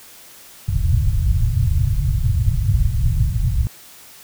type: low-pass noise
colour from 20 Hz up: white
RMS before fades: -17 dBFS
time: 0.68-3.67 s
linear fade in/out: 0 ms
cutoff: 130 Hz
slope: 48 dB/octave
effects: white hiss -43 dBFS RMS until 4.23 s